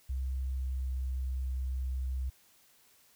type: tone with pitch glide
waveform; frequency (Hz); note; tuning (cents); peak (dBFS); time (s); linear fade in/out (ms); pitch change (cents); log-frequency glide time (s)
sine; 65.3 to 64.66; C2 to C2; -3 to -20; -31; 0.09-2.3; 10; -17; 0.52-0.91
effects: white hiss -64 dBFS RMS until 3.15 s